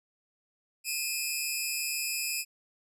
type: tone pair together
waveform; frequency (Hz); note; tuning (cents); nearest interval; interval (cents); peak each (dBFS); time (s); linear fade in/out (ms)
10% pulse; 2448 / 2594; D#7 / E7; -29 / -28; minor second; 101; -24; 0.84-2.45; 50
effects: resampled to 32000 Hz